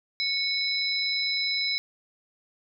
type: tone cluster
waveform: sine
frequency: 2208 / 3979 / 5110 Hz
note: C#7 / B7 / D#8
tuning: -7 / +12 / +45 cents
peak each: -29 dBFS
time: 0.2-1.78 s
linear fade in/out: 0 ms
effects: none